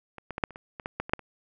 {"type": "clicks", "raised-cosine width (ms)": 0.5, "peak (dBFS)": [-26, -20, -17, -8, -30, -26, -23, -17, -14, -23, -6, -29], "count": 12, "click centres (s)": [0.183, 0.307, 0.381, 0.438, 0.507, 0.559, 0.798, 0.859, 1, 1.095, 1.135, 1.193], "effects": []}